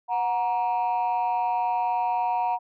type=tone pair together; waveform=sine; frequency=732 / 941.4 Hz; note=F#5 / A#5; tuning=-19 / +17 cents; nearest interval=major third; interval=436 cents; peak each=-23 / -23 dBFS; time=0.08-2.59 s; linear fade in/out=50 ms; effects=tanh soft clip ceiling -19 dBFS